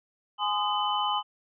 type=tone cluster; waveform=sine; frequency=834 / 1028 / 1237 / 3016 Hz; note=G#5 / C6 / D#6 / F#7; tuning=+7 / -31 / -10 / +32 cents; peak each=-29 / -30 / -32 / -31 dBFS; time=0.38-1.23 s; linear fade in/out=50 ms; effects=none